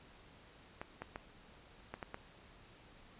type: clicks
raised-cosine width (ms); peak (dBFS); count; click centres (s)
0.5; -27; 6; 0.815 / 1.02 / 1.159 / 1.94 / 2.028 / 2.144
effects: pink hiss -60 dBFS RMS until 3.19 s + resampled to 8000 Hz